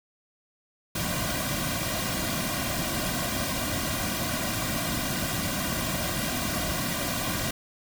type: noise with comb filter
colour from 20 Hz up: pink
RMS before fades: -29 dBFS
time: 0.95-7.51 s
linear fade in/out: 5 ms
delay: 2.3 ms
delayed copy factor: -0.8
effects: none